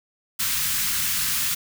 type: band-stop noise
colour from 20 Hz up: white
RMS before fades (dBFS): -24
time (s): 0.39-1.55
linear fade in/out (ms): 10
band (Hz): 220 to 1200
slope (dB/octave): 24
effects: none